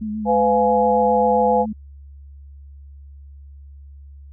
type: tone with vibrato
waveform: sine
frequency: 214.1 Hz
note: A3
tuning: 47 cents flat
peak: -23 dBFS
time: 0.01-1.73 s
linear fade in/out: 10 ms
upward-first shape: sine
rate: 7.4 Hz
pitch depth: 29 cents each way
type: chord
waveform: sine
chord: F diminished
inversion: second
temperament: just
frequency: 502.9 / 698.5 / 838.1 Hz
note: Cb5 / F5 / Ab5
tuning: +31 / 0 / +16 cents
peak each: -17 / -21 / -18 dBFS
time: 0.25-1.66 s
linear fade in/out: 50 ms
effects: added 70 Hz sine -38 dBFS peak until 4.32 s